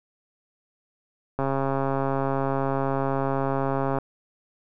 click train, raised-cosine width 1 ms, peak -12 dBFS, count 354, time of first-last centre 1.39-3.986 s, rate 136 Hz, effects none

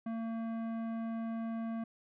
sine tone with tanh clipping, 226.9 Hz, A#3, 47 cents flat, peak -37 dBFS, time 0.06-1.84 s, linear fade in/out 5 ms, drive 14 dB, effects none

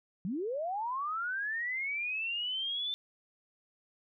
sine linear sweep, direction up, 164.81 to 3558 Hz, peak -32 dBFS, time 0.25-2.94 s, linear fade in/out 0 ms, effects none

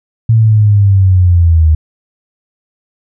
sine linear sweep, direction down, 114.4 to 76.8 Hz, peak -4 dBFS, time 0.29-1.75 s, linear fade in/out 5 ms, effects none

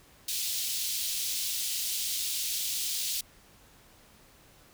pink high-pass noise, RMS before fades -32 dBFS, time 0.28-3.21 s, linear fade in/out 5 ms, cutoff 3300 Hz, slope 24 dB/octave, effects pink hiss -58 dBFS RMS until 4.73 s

